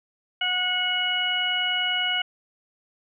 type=harmonic tone; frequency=730 Hz; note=F#5; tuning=24 cents flat; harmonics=1 / 2 / 3 / 4; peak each=-33 / -29 / -29 / -24 dBFS; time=0.41-2.22 s; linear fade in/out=5 ms; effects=none